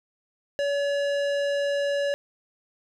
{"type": "tone with tanh clipping", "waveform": "sine", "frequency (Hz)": 568, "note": "C#5", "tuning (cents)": 42, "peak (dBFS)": -25, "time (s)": [0.59, 2.14], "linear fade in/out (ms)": 0, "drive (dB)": 17, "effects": []}